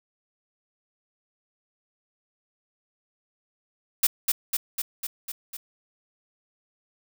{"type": "noise with echo", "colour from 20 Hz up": "blue", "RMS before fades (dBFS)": -19, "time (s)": [4.03, 4.07], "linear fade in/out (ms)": 5, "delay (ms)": 250, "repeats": 6, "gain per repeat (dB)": -3, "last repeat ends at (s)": 5.57, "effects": []}